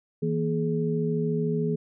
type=tone cluster; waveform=sine; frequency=161.9 / 235.6 / 421.3 Hz; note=E3 / A#3 / G#4; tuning=-31 / +19 / +25 cents; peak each=-26 / -30 / -28 dBFS; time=0.22-1.76 s; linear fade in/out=10 ms; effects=none